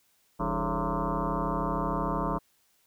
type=tone with frequency modulation; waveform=sine; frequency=436.5 Hz; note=A4; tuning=14 cents flat; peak=-26 dBFS; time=0.39-2.39 s; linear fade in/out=20 ms; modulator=120 Hz; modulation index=6.2; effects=white hiss -68 dBFS RMS until 2.86 s